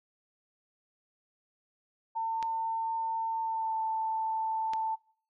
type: tone with pitch glide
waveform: sine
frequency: 901 to 886 Hz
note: A5 to A5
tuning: +41 to +12 cents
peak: -29 dBFS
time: 2.15-4.96 s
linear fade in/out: 20 ms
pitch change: -29 cents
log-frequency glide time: 3.39-3.79 s
type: clicks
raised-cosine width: 0.2 ms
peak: -22 dBFS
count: 2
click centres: 2.427 / 4.735 s
effects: noise-tail reverb RT60 0.5 s tail -21 dB re dry